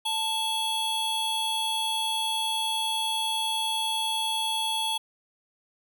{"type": "tone pair together", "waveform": "square", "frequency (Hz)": [880, 3350], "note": ["A5", "G#7"], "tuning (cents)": [0, 14], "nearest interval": "octave + major seventh", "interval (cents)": 2314, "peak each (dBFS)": [-31, -28], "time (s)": [0.05, 4.98], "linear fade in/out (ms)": 10, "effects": []}